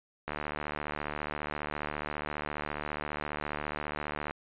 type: click train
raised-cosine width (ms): 0.5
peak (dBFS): -19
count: 302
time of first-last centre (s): 0.28-4.309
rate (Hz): 74.7
effects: resampled to 8000 Hz